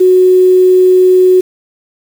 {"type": "tone with quantisation", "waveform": "sine", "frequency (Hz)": 368.7, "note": "F#4", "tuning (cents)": -6, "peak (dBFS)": -3, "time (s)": [0, 1.41], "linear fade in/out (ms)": 10, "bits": 5, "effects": []}